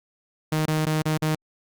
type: tone with dropouts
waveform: sawtooth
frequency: 155.56 Hz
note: D#3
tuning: in tune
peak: -17 dBFS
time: 0.52-1.35 s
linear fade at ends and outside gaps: 5 ms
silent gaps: 0.657-0.68 / 0.854-0.865 / 1.021-1.055 / 1.175-1.221 s
effects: Opus 48 kbps